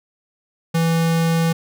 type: tone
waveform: square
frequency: 165.1 Hz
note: E3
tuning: 3 cents sharp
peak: -16 dBFS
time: 0.74-1.53 s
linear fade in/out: 10 ms
effects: none